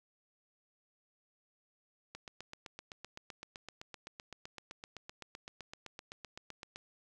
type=click train; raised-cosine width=0.2 ms; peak=-28 dBFS; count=37; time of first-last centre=2.15-6.759 s; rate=7.81 Hz; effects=none